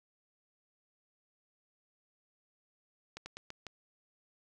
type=slowing click train; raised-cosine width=0.2 ms; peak=-26 dBFS; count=5; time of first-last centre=3.17-3.667 s; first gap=90 ms; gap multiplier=1.22; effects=none